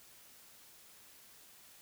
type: silence
effects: white hiss -59 dBFS RMS until 1.81 s